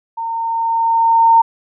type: tone with level ramp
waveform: sine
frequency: 914 Hz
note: A#5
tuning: 34 cents flat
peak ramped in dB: -20 to -5 dBFS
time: 0.17-1.42 s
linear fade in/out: 10 ms
effects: none